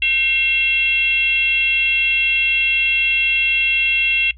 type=tone with frequency modulation; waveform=sine; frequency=2716 Hz; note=F7; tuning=49 cents flat; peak=-14 dBFS; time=0.02-4.31 s; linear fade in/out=2 ms; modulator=585 Hz; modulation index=0.68; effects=noise-tail reverb RT60 0.1 s tail -19 dB re dry + added 60 Hz sine -39 dBFS peak until 4.37 s